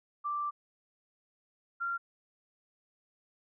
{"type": "tone pair in turn", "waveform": "sine", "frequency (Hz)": [1174.7, 1382.4], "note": ["D6", "F6"], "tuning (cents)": [0, -18], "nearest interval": "minor third", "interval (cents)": 282, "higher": "second", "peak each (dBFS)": [-31, -31], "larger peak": "neither", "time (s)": [[0.24, 0.51], [1.8, 1.98]], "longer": "first", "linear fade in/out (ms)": 20, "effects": []}